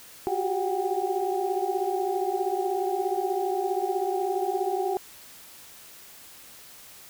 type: tone cluster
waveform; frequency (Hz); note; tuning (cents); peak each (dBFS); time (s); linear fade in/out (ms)
sine; 364 / 379.4 / 396.2 / 738 / 794; F#4 / F#4 / G4 / F#5 / G5; -28 / +43 / +18 / -5 / +22; -31; 0.27-4.97; 0
effects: white hiss -48 dBFS RMS until 7.09 s